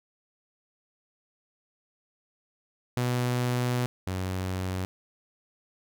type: tone pair in turn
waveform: sawtooth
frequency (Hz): 123.47 / 93.17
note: B2 / F#2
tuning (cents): 0 / +13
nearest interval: perfect fourth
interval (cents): 487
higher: first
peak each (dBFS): -21 / -25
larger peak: first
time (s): 2.97-3.86 / 4.07-4.85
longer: first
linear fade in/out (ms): 0
effects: none